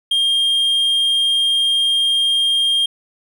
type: tone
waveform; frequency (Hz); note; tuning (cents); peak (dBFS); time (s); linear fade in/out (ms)
triangle; 3214; G7; +43; -12; 0.11-2.86; 5
effects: none